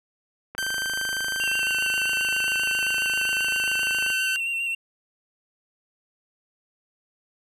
click train, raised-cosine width 0.5 ms, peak -21 dBFS, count 93, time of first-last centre 0.55-4.102 s, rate 25.9 Hz
sawtooth tone with pitch glide, 1558 to 1529.5 Hz, G6 to G6, -11 to -43 cents, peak -22 dBFS, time 0.58-4.36 s, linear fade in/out 0 ms, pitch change -32 cents, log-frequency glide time 1.49-1.73 s
triangle tone with vibrato, 2737 Hz, F7, 36 cents flat, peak -23 dBFS, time 1.4-4.75 s, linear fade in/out 5 ms, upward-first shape square, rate 7.5 Hz, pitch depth 21 cents each way
effects resampled to 32000 Hz

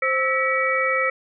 sine tone cluster, 525 / 1309 / 1939 / 2273 Hz, C5 / E6 / B6 / C#7, +6 / -13 / -32 / +43 cents, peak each -24 dBFS, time 0.02-1.1 s, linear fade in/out 5 ms, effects none

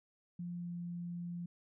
sine tone with pitch glide, 174.61 to 173.5 Hz, F3 to F3, 0 to -11 cents, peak -39 dBFS, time 0.39-1.46 s, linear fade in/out 5 ms, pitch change -11 cents, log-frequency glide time 0.55-0.7 s, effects none

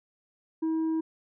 triangle tone with tanh clipping, 321.1 Hz, E4, 45 cents flat, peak -26 dBFS, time 0.62-1.01 s, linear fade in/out 10 ms, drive 8 dB, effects none

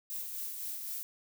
violet noise with tremolo, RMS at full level -38 dBFS, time 0.1-1.03 s, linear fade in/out 0 ms, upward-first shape sine, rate 3.9 Hz, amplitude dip 35%, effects none

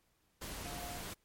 sine tone in noise, 708 Hz, F5, 23 cents sharp, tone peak -47 dBFS, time 0.65-0.98 s, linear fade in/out 10 ms, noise pink, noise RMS -44 dBFS, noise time 0.41-1.14 s, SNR -6 dB, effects pink hiss -75 dBFS RMS until 1.24 s + MP3 64 kbps

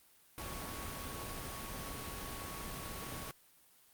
sine tone in noise, 1113 Hz, C#6, 7 cents sharp, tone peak -49 dBFS, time 0.38-3.31 s, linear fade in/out 0 ms, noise pink, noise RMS -43 dBFS, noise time 0.38-3.31 s, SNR -9 dB, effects white hiss -65 dBFS RMS until 3.93 s + Opus 32 kbps

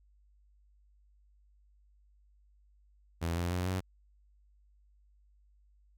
sawtooth tone with pitch steps, 83.9 / 86.86 / 89.92 / 93.09 Hz, E2 / F2 / F#2 / F#2, +31 / -9 / -49 / +11 cents, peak -27 dBFS, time 3.21-3.81 s, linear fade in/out 20 ms, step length 150 ms, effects added 50 Hz sine -62 dBFS peak until 5.97 s

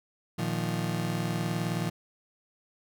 35% pulse chord, Bb suspended fourth, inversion none, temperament just, 116.54 / 155.39 / 174.81 Hz, Bb2 / Eb3 / F3, 0 / -2 / +2 cents, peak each -32 / -32 / -30 dBFS, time 0.38-1.9 s, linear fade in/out 10 ms, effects none

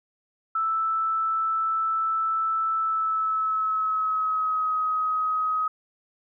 sine tone with pitch glide, 1318.5 to 1264.1 Hz, E6 to D#6, 0 to +27 cents, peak -22 dBFS, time 0.55-5.68 s, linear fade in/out 5 ms, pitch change -73 cents, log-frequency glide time 2.76-4.75 s, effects none

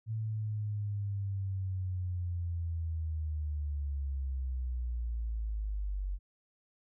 sine linear sweep, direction down, 111.6 to 46.25 Hz, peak -32 dBFS, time 0.06-6.19 s, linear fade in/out 50 ms, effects none

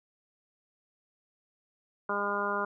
harmonic tone, 203 Hz, G#3, 39 cents flat, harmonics 1 / 2 / 3 / 4 / 5 / 6 / 7, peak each -40 / -36 / -37 / -40 / -34 / -35 / -34 dBFS, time 2.09-2.65 s, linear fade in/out 5 ms, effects none

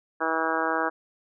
harmonic tone, 161.6 Hz, E3, 34 cents flat, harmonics 2 / 3 / 4 / 5 / 6 / 7 / 8 / 9 / 10, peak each -32 / -32 / -32 / -32 / -32 / -32 / -32 / -32 / -32 dBFS, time 0.2-0.9 s, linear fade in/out 20 ms, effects none

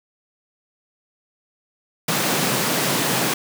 pink high-pass noise, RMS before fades -21 dBFS, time 2.08-3.34 s, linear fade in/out 5 ms, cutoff 130 Hz, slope 48 dB/octave, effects none

